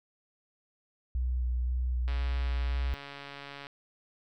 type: tone with vibrato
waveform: sine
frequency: 61.74 Hz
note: B1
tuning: in tune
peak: -27 dBFS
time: 1.15-2.94 s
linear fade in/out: 0 ms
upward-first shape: square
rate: 1.9 Hz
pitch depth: 16 cents each way
type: click train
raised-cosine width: 0.3 ms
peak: -27 dBFS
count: 225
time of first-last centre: 2.08-3.669 s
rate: 141 Hz
effects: none